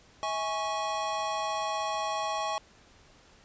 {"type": "chord", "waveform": "square", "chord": "C# minor", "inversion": "first", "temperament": "equal with one note detuned", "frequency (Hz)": [644.2, 830.6, 1108.7], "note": ["E5", "G#5", "C#6"], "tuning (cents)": [-40, 0, 0], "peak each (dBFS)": [-36, -34, -34], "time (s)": [0.23, 2.58], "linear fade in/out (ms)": 0, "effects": ["pink hiss -58 dBFS RMS until 3.44 s", "resampled to 16000 Hz"]}